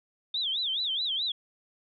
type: tone with vibrato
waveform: sine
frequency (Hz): 3508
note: A7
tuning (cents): -6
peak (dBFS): -27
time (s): 0.34-1.32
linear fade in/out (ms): 5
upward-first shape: sine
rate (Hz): 4.7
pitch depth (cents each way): 230
effects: none